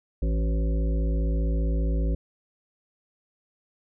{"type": "harmonic tone with a mistuned harmonic", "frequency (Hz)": 55.1, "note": "A1", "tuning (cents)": 3, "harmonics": [1, 3, 5, 7, 9, 10], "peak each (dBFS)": [-22, -32, -36, -39, -41, -42], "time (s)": [0.22, 2.15], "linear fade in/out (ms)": 5, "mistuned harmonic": 7, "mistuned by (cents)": -42, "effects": []}